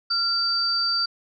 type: tone pair together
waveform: sine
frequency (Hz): 1381 / 4645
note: F6 / D8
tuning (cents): -20 / -20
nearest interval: octave + major sixth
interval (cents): 2100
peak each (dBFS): -28 / -21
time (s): 0.1-1.06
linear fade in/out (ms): 10
effects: none